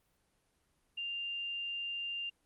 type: tone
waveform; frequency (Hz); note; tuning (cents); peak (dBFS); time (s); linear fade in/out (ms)
sine; 2793; F7; -1; -36; 0.97-2.3; 10
effects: pink hiss -75 dBFS RMS until 2.45 s + Opus 32 kbps